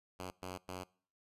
5% pulse tone bursts at uneven times, 91.7 Hz, F#2, 15 cents flat, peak -31 dBFS, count 3, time 0.19-0.31 / 0.42-0.58 / 0.68-0.84 s, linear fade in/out 10 ms, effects noise-tail reverb RT60 0.5 s tail -24 dB re dry + resampled to 32000 Hz

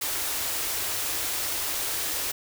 white band-stop noise, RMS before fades -29 dBFS, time 0.01-2.32 s, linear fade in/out 10 ms, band 130 to 260 Hz, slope 48 dB/octave, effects none

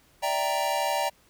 square chord, E half-diminished seventh, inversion third, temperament equal, 587.3 / 659.3 / 784 / 932.3 Hz, D5 / E5 / G5 / Bb5, 0 / 0 / 0 / 0 cents, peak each -31 / -34 / -30 / -30 dBFS, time 0.22-1.1 s, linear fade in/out 20 ms, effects pink hiss -61 dBFS RMS until 1.29 s

